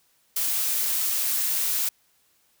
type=noise; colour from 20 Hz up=blue; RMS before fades=-25 dBFS; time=0.36-1.89 s; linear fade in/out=5 ms; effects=white hiss -65 dBFS RMS until 2.6 s